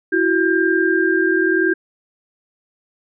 sine tone cluster, 331.2 / 371.8 / 1597 Hz, E4 / F#4 / G6, +8 / +8 / +32 cents, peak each -18 dBFS, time 0.12-1.74 s, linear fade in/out 10 ms, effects none

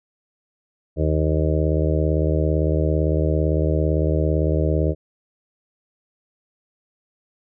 harmonic tone, 77.78 Hz, D#2, in tune, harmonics 1 / 2 / 4 / 5 / 6 / 7 / 8, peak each -20 / -23 / -26 / -27 / -28 / -28 / -29 dBFS, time 0.96-4.95 s, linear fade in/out 50 ms, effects none

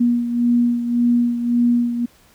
sine beating tone pair, 239.2 / 241 Hz, A#3 / B3, +45 / -42 cents, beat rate 1.8 Hz, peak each -15 / -22 dBFS, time 0-2.06 s, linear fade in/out 10 ms, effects pink hiss -53 dBFS RMS until 2.34 s

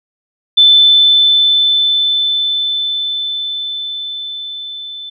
sine tone with level ramp, 3522 Hz, A7, 1 cent sharp, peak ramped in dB -3 to -25 dBFS, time 0.57-5.1 s, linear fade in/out 10 ms, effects none

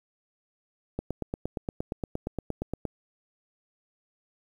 click train, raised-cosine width 2 ms, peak -17 dBFS, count 17, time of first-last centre 0.99-2.853 s, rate 8.59 Hz, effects 9-bit

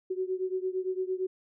sine beating tone pair, 370 / 378.8 Hz, F#4 / F#4, 0 / +41 cents, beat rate 8.8 Hz, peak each -31 / -33 dBFS, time 0.1-1.27 s, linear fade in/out 10 ms, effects none

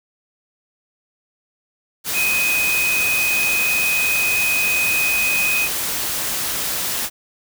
sine tone in noise, 2506 Hz, D#7, 12 cents sharp, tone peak -17 dBFS, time 2.13-5.69 s, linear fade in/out 50 ms, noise white, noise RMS -23 dBFS, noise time 2.04-7.1 s, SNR +3 dB, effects none

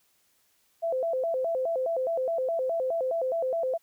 sine tone with vibrato, 587.3 Hz, D5, in tune, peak -25 dBFS, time 0.82-3.78 s, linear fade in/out 20 ms, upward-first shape square, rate 4.8 Hz, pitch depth 220 cents each way, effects white hiss -68 dBFS RMS until 3.82 s

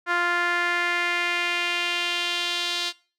sawtooth tone with band-pass filter sweep, 349.1 Hz, F4, 1 cent flat, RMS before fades -25 dBFS, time 0.06-2.93 s, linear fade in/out 50 ms, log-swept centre 1500 to 3900 Hz, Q 2.5, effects noise-tail reverb RT60 0.4 s tail -22 dB re dry

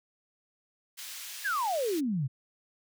pink high-pass noise, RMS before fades -42 dBFS, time 0.97-2.01 s, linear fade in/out 20 ms, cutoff 2600 Hz, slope 12 dB/octave
sine exponential sweep, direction down, 1760 to 122.8 Hz, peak -27 dBFS, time 1.44-2.28 s, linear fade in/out 20 ms
effects none

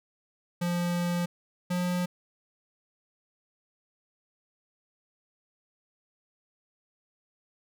square tone pair in turn, 174.61 / 178.59 Hz, F3 / F3, 0 / +39 cents, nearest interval unison, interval 39 cents, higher second, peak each -27 dBFS, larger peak neither, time 0.61-1.26 / 1.7-2.06 s, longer first, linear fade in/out 10 ms, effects none

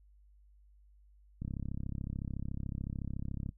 click train, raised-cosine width 5 ms, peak -26 dBFS, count 71, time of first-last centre 1.42-3.491 s, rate 33.8 Hz, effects noise-tail reverb RT60 0.1 s tail -20 dB re dry + added 50 Hz sine -59 dBFS peak until 3.57 s

